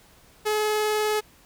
sawtooth tone with vibrato, 425.8 Hz, G#4, 43 cents sharp, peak -18 dBFS, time 0.45-1.21 s, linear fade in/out 20 ms, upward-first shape sine, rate 20 Hz, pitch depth 12 cents each way, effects pink hiss -55 dBFS RMS until 1.45 s

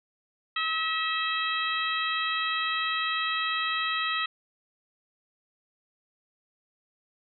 harmonic tone with a mistuned harmonic, 643 Hz, E5, 43 cents flat, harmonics 2 / 3 / 4 / 5 / 6, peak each -30 / -32 / -33 / -34 / -35 dBFS, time 0.56-4.26 s, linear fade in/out 5 ms, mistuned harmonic 4, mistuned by +25 cents, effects none

